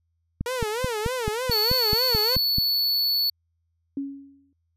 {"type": "click train", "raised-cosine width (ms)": 5, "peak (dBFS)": -14, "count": 11, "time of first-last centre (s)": [0.41, 2.584], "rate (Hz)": 4.6}
{"type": "tone with vibrato", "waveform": "sawtooth", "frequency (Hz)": 466.2, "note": "A#4", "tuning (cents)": 0, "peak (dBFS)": -22, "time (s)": [0.46, 2.36], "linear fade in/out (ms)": 2, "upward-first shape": "sine", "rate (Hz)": 3.3, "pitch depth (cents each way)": 180}
{"type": "tone", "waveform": "square", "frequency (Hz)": 4435, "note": "C#8", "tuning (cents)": 0, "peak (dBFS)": -21, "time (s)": [1.51, 3.3], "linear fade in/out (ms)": 5}
{"type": "tone with exponential decay", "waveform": "sine", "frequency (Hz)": 277.2, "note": "C#4", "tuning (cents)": 0, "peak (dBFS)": -24, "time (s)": [3.97, 4.53], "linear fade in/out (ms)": 2, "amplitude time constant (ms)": 120}
{"effects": ["added 83 Hz sine -69 dBFS peak until 4.76 s", "resampled to 32000 Hz"]}